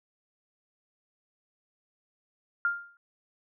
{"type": "tone with exponential decay", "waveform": "sine", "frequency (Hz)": 1400, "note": "F6", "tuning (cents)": 4, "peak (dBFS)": -21, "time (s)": [2.65, 2.97], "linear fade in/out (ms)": 1, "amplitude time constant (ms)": 68, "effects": []}